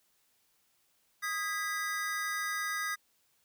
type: chord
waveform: square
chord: G# minor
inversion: second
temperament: equal with one note detuned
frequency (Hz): 1244.5 / 1635.5 / 1975.5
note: D#6 / G#6 / B6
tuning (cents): 0 / -27 / 0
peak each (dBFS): -38 / -38 / -37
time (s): 1.22-2.96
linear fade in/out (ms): 20
effects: white hiss -72 dBFS RMS until 3.44 s